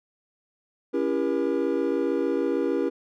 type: chord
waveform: triangle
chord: C# diminished seventh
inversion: none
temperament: just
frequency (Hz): 277.2 / 332.6 / 399.1 / 479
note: C#4 / E4 / G4 / Bb4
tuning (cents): 0 / +16 / +31 / +47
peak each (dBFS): -26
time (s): 0.93-2.9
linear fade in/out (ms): 20
effects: none